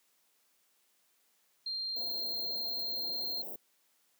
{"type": "tone", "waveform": "sine", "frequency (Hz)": 4186, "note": "C8", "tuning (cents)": 0, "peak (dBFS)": -34, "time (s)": [1.66, 3.42], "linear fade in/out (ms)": 5}
{"type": "band-stop noise", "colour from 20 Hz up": "white", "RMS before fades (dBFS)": -42, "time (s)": [1.96, 3.56], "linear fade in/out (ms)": 5, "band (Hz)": [770, 16000], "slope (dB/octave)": 48}
{"effects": ["white hiss -72 dBFS RMS until 4.19 s", "high-pass 200 Hz 12 dB/octave"]}